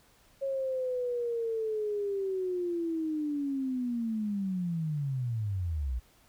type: linear sweep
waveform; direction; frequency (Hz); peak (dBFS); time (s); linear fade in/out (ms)
sine; down; 549 to 56.9; -29; 0.41-6; 20
effects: pink hiss -63 dBFS RMS until 6.28 s

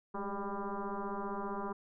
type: tone with frequency modulation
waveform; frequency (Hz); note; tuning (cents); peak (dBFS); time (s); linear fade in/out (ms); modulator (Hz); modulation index
sine; 392.4; G4; +2; -35; 0.14-1.73; 10; 200; 4.2
effects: none

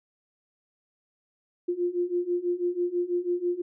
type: beating tone pair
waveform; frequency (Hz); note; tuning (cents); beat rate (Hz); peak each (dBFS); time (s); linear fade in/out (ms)
sine; 349.2 / 355.3; F4 / F4; 0 / +30; 6.1; -29 / -27; 1.68-3.62; 10
effects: none

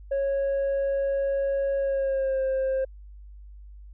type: tone with pitch glide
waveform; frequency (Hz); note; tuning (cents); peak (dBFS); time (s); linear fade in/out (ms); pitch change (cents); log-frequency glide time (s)
sine; 551 to 529.8; C#5 to C5; -11 to +22; -20; 0.11-2.85; 10; -67; 1.78-2.42
effects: tanh soft clip ceiling -22 dBFS + added 50 Hz sine -42 dBFS peak until 3.93 s

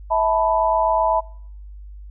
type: chord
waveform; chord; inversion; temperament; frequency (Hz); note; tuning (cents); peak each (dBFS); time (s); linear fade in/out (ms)
sine; E suspended fourth; none; equal with one note detuned; 649.4 / 880 / 987.8; E5 / A5 / B5; -26 / 0 / 0; -20; 0.1-1.21; 20
effects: noise-tail reverb RT60 0.7 s tail -26 dB re dry + added 50 Hz sine -35 dBFS peak until 2.1 s

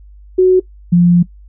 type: tone pair in turn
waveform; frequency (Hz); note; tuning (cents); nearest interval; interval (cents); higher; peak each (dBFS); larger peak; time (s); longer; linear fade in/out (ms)
sine; 370 / 174.62; F#4 / F3; 0 / 0; octave + minor second; 1300; first; -5; neither; 0.38-0.6 / 0.92-1.23; second; 10
effects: noise-tail reverb RT60 0.1 s tail -19 dB re dry + added 50 Hz sine -36 dBFS peak until 1.48 s

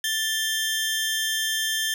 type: tone pair together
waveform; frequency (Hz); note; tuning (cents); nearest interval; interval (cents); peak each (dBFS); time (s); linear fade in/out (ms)
sawtooth; 1760 / 3170; A6 / G7; 0 / +19; minor seventh; 1019; -23; 0.04-1.94; 2
effects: none

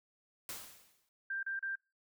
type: noise with exponential decay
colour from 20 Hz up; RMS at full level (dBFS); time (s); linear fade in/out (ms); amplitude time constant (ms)
white; -41; 0.49-1.09; 1; 130
type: tone bursts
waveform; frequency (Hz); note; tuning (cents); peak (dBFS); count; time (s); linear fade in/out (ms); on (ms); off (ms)
sine; 1581; G6; +14; -35; 3; 1.3-1.756; 5; 130; 33
effects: noise-tail reverb RT60 0.3 s tail -26 dB re dry

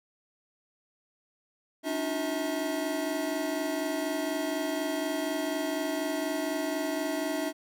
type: tone cluster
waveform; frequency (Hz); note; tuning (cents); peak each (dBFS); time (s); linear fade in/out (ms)
square; 285 / 309.1 / 358.3 / 645; C#4 / D#4 / F4 / E5; +48 / -11 / +44 / -38; -35 / -35 / -39 / -34; 1.83-7.53; 50
effects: none

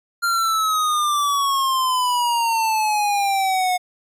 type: exponential sweep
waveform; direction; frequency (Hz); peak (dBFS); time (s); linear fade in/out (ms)
square; down; 1396.9 to 723; -18; 0.22-3.78; 20
effects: resampled to 32000 Hz

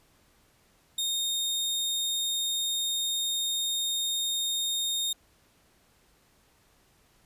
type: tone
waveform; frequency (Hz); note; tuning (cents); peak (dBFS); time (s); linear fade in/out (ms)
sawtooth; 3689; A#7; -19; -24; 0.98-5.13; 5
effects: pink hiss -64 dBFS RMS until 7.25 s + resampled to 32000 Hz

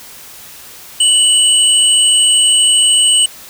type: tone pair together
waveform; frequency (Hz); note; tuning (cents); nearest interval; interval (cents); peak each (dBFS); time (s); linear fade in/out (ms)
sine; 2960 / 8393; F#7 / C9; 0 / +4; octave + tritone; 1804; -10; 1-3.26; 5
effects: white hiss -35 dBFS RMS until 3.49 s

